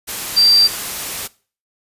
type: tone in noise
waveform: sine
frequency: 4699 Hz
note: D8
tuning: in tune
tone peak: -8 dBFS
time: 0.36-0.68 s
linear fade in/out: 20 ms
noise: white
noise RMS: -25 dBFS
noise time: 0.07-1.28 s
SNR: +14 dB
effects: noise-tail reverb RT60 0.4 s tail -21 dB re dry + resampled to 32000 Hz